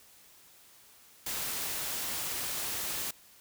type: noise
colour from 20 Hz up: white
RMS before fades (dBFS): -35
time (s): 1.26-3.11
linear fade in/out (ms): 5
effects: white hiss -58 dBFS RMS until 3.4 s